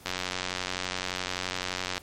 click train, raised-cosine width 0.2 ms, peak -12 dBFS, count 177, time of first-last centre 0.06-1.979 s, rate 91.7 Hz, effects pink hiss -52 dBFS RMS until 2.02 s + MP3 64 kbps

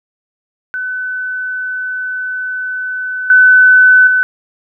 sine tone with level steps, 1507 Hz, F#6, 31 cents sharp, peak -17 / -3 / -8 dBFS, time 0.74-4.23 s, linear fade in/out 0 ms, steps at 3.3 / 4.07 s, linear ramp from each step 2 ms, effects none

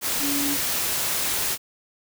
sine tone in noise, 284.7 Hz, C#4, 46 cents sharp, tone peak -26 dBFS, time 0.19-0.58 s, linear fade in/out 50 ms, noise white, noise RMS -25 dBFS, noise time 0.01-1.58 s, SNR -4 dB, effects none

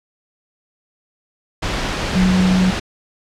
sine tone in noise, 185 Hz, F#3, in tune, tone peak -12 dBFS, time 2.15-2.71 s, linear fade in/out 10 ms, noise pink, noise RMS -21 dBFS, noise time 1.62-2.8 s, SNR +6 dB, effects low-pass 5000 Hz 12 dB/octave

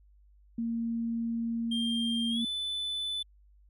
sine tone, 230.8 Hz, A#3, 17 cents flat, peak -29 dBFS, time 0.58-2.45 s, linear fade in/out 5 ms
triangle tone with pitch glide, 3192 to 3501 Hz, G7 to A7, +31 to -9 cents, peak -30 dBFS, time 1.71-3.23 s, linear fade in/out 10 ms, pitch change +160 cents, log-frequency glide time 2.3-2.43 s
effects added 50 Hz sine -57 dBFS peak until 3.69 s

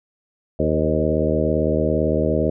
harmonic tone with a mistuned harmonic, 77.78 Hz, D#2, in tune, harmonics 1 / 2 / 3 / 4 / 5 / 6 / 7 / 8, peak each -25 / -25 / -25 / -25 / -25 / -25 / -25 / -25 dBFS, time 0.59-2.5 s, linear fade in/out 5 ms, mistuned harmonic 7, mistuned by -27 cents, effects none

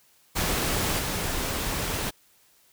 pink noise with level steps, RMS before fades -26 / -29 dBFS, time 0.35-2.11 s, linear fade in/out 20 ms, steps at 0.99 s, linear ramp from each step 2 ms, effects white hiss -61 dBFS RMS until 2.72 s

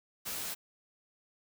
white noise with comb filter, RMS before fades -38 dBFS, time 0.25-0.55 s, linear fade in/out 20 ms, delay 17 ms, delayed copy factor -0.55, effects none

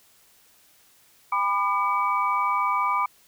sine tone cluster, 802 / 996 / 1202 / 2279 Hz, G5 / B5 / D6 / C#7, +39 / +14 / +40 / +47 cents, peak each -33 / -24 / -24 / -32 dBFS, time 1.32-3.06 s, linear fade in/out 5 ms, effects white hiss -58 dBFS RMS until 3.27 s

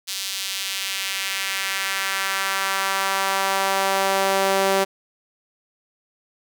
sawtooth tone with high-pass filter sweep, 193.9 Hz, G3, 19 cents flat, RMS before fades -23 dBFS, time 0.07-4.85 s, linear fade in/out 20 ms, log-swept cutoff 4000 to 470 Hz, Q 1.3, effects none

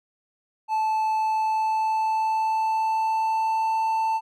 triangle tone with pitch glide, 873 to 888.3 Hz, A5 to A5, -14 to +16 cents, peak -19 dBFS, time 0.68-4.21 s, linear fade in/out 50 ms, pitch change +30 cents, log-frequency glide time 1.11-3.81 s, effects none

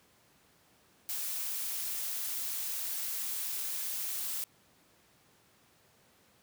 blue noise, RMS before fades -36 dBFS, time 1.09-4.44 s, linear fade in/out 0 ms, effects pink hiss -65 dBFS RMS until 6.42 s + high-pass 100 Hz 12 dB/octave

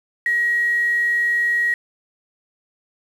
sine tone with quantisation, 1900 Hz, A#6, 33 cents sharp, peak -16 dBFS, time 0.26-1.74 s, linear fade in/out 2 ms, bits 6, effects low-pass 10000 Hz 12 dB/octave

